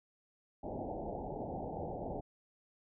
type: low-pass noise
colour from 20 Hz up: white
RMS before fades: -41 dBFS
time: 0.63-2.21 s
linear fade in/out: 10 ms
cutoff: 840 Hz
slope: 96 dB/octave
effects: none